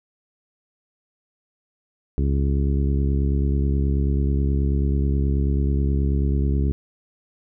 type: harmonic tone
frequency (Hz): 69.3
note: C#2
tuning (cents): 0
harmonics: 1 / 2 / 3 / 4 / 5 / 6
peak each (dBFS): -19 / -25 / -29 / -31 / -33 / -35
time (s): 2.18-6.72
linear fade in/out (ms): 0
effects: none